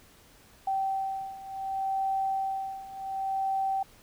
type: beating tone pair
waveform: sine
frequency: 774 / 774.68 Hz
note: G5 / G5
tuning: -22 / -21 cents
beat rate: 0.68 Hz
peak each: -33 / -30 dBFS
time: 0.67-3.83 s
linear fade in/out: 5 ms
effects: pink hiss -57 dBFS RMS until 4.02 s